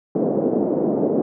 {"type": "band-pass noise", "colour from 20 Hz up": "pink", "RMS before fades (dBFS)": -20, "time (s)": [0.15, 1.22], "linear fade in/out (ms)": 2, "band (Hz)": [220, 540], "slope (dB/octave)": 24, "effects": []}